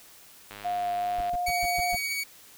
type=click train; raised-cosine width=0.3 ms; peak=-25 dBFS; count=81; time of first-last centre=0.51-1.294 s; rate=102 Hz
type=tone with vibrato; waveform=sine; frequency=709 Hz; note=F5; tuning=26 cents sharp; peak=-26 dBFS; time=0.64-1.97 s; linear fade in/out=20 ms; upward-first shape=sine; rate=2.7 Hz; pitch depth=9 cents each way
type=noise bursts; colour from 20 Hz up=brown; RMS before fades=-35 dBFS; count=6; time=1.18-1.954 s; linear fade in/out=5 ms; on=29 ms; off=120 ms
type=tone with tremolo; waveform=sawtooth; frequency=2252 Hz; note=C#7; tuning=27 cents sharp; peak=-24 dBFS; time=1.46-2.24 s; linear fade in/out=10 ms; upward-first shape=sine; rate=14 Hz; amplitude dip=25%
effects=white hiss -52 dBFS RMS until 2.57 s